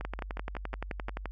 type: two click trains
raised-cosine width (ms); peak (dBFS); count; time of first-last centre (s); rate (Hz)
0.5; -23 / -20; 7 / 15; 0.01-1.093 / 0.05-1.257; 5.54 / 11.6
effects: added 49 Hz sine -38 dBFS peak until 1.31 s